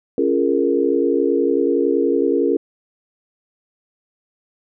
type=chord; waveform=sine; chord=Bb minor seventh; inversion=first; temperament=equal with one note detuned; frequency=277.2 / 344.8 / 415.3 / 466.2 Hz; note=Db4 / F4 / Ab4 / Bb4; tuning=0 / -22 / 0 / 0 cents; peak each=-20 dBFS; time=0.18-2.57 s; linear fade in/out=2 ms; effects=none